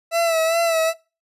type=tone with vibrato; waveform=40% pulse; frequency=660 Hz; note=E5; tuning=2 cents sharp; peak=-16 dBFS; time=0.11-0.94 s; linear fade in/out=50 ms; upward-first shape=sine; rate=2.5 Hz; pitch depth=45 cents each way; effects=noise-tail reverb RT60 0.3 s tail -23 dB re dry + resampled to 32000 Hz